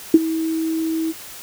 sine tone with ADSR envelope, 322.6 Hz, E4, 37 cents flat, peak -3 dBFS, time 0.14-1.13 s, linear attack 4 ms, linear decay 35 ms, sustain -16 dB, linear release 31 ms, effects white hiss -37 dBFS RMS until 1.42 s

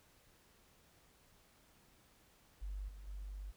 sine tone with level steps, 49 Hz, G1, in tune, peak -40 / -49 / -43 dBFS, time 2.61-3.52 s, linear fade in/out 20 ms, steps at 2.88 / 3.07 s, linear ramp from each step 10 ms, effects pink hiss -68 dBFS RMS until 3.56 s

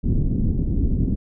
pink low-pass noise, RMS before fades -20 dBFS, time 0.03-1.16 s, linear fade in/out 20 ms, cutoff 280 Hz, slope 24 dB/octave, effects none

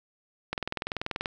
click train, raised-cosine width 0.3 ms, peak -14 dBFS, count 16, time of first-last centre 0.53-1.258 s, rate 20.6 Hz, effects none

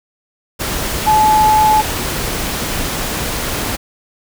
sine tone in noise, 860 Hz, A5, 40 cents flat, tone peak -8 dBFS, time 1.06-1.82 s, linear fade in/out 20 ms, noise pink, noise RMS -20 dBFS, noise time 0.59-3.77 s, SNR +9 dB, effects none

